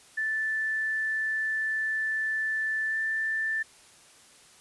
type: tone with pitch glide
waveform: sine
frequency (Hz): 1758 to 1771.3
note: A6 to A6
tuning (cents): -2 to +11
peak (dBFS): -26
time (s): 0.17-3.63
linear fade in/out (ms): 10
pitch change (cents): +13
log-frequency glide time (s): 2.88-2.96
effects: white hiss -55 dBFS RMS until 4.6 s + resampled to 24000 Hz